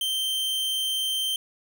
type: tone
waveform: 45% pulse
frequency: 3128 Hz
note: G7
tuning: 4 cents flat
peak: -24 dBFS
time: 0.01-1.36 s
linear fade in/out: 2 ms
effects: none